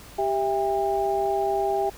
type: tone cluster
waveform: sine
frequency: 393.2 / 659 / 803 Hz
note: G4 / E5 / G5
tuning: +5 / -1 / +41 cents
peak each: -25 / -28 / -25 dBFS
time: 0.18-1.9 s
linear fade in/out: 10 ms
effects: added 50 Hz sine -49 dBFS peak until 1.97 s + pink hiss -46 dBFS RMS until 1.97 s